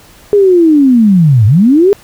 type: linear two-way sweep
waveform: sine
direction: down then up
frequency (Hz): 417.8 to 98 to 417.8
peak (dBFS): -3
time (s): 0.33-1.93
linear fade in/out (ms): 0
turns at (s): 1.46
effects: pink hiss -40 dBFS RMS until 2.03 s